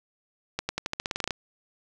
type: accelerating click train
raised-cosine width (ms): 0.2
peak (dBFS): -11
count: 13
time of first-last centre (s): 0.59-1.308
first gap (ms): 100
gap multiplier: 0.9
effects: none